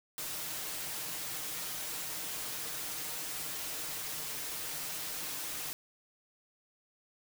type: noise with comb filter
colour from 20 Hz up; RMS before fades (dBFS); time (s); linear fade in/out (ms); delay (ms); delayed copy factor
white; -39; 0.18-5.73; 0; 6.5; +0.65
effects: none